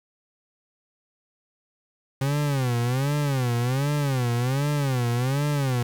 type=tone with vibrato; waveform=40% pulse; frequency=132.4 Hz; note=C3; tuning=21 cents sharp; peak=-21 dBFS; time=2.21-5.83 s; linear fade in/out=5 ms; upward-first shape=sine; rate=1.3 Hz; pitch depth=190 cents each way; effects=8-bit